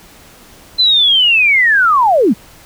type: linear sweep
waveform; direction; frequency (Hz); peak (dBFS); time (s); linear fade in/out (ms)
sine; down; 4102 to 169.9; -7; 0.78-2.34; 20
effects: pink hiss -41 dBFS RMS until 2.65 s